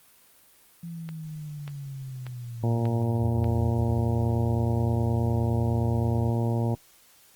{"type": "linear sweep", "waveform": "sine", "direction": "down", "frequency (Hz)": [170, 72.6], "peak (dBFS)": -34, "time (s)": [0.83, 4], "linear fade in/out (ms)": 5}
{"type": "click train", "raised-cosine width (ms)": 0.3, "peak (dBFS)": -25, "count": 5, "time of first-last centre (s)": [1.09, 3.443], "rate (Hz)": 1.7}
{"type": "harmonic tone", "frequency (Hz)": 116.54, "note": "A#2", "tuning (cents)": 0, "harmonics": [1, 2, 3, 4, 5, 6, 7, 8], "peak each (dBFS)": [-24, -30, -34, -36, -38, -40, -41, -42], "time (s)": [2.63, 6.75], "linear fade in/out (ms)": 5}
{"type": "tone", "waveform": "sine", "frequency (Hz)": 86.9, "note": "F2", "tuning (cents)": -8, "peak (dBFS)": -29, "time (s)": [3.21, 6.3], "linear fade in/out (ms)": 5}
{"effects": ["white hiss -57 dBFS RMS until 7.35 s", "Opus 32 kbps"]}